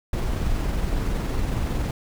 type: noise with amplitude modulation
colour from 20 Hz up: brown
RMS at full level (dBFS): -23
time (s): 0.13-1.91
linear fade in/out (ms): 2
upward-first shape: sine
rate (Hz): 21.6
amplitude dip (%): 25
effects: none